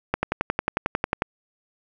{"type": "click train", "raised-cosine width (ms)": 0.5, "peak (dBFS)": -6, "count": 13, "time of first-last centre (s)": [0.14, 1.221], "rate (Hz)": 11.1, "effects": []}